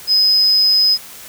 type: tone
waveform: sine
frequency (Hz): 5050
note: D#8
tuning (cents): +25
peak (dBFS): -8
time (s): 0.07-0.98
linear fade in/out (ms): 50
effects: tanh soft clip ceiling -7 dBFS + white hiss -36 dBFS RMS until 1.28 s